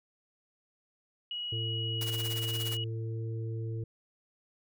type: tone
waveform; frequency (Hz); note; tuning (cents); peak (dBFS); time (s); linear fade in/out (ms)
sine; 2909; F#7; -30; -34; 1.31-2.84; 2
type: harmonic tone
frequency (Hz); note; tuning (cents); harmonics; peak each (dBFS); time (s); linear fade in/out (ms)
112.6; A2; +40; 1 / 3 / 4; -33 / -45 / -45; 1.52-3.84; 5
type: noise with tremolo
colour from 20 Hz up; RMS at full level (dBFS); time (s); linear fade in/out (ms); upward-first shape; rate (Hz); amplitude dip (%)
white; -38; 2.01-2.77; 2; sine; 17; 75
effects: none